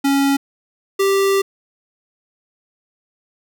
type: tone pair in turn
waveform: square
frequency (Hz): 277.2 / 392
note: C#4 / G4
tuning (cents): 0 / 0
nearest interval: tritone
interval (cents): 600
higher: second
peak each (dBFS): -14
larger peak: neither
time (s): 0.04-0.37 / 0.99-1.42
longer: second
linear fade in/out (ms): 10
effects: none